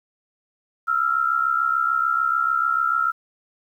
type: tone pair together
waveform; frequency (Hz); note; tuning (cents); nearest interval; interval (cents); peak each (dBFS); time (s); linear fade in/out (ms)
sine; 1318.5 / 1385.3; E6 / F6; 0 / -14; minor second; 86; -21; 0.87-3.12; 20
effects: 9-bit